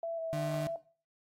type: tone with vibrato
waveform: sine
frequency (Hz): 660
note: E5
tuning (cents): +2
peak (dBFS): -33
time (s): 0.03-0.76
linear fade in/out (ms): 2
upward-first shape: square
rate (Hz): 3.3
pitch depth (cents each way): 16
type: tone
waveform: 35% pulse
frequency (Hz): 151.4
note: D#3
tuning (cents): -47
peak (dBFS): -32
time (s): 0.33-0.67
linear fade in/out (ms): 0
effects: noise-tail reverb RT60 0.4 s tail -17 dB re dry + AAC 48 kbps